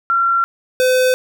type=tone pair in turn; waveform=sine / square; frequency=1367 / 509.4 Hz; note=F6 / C5; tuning=-37 / -46 cents; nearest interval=octave + perfect fourth; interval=1709 cents; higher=first; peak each=-12 dBFS; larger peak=neither; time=0.1-0.44 / 0.8-1.14 s; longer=neither; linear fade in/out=0 ms; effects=none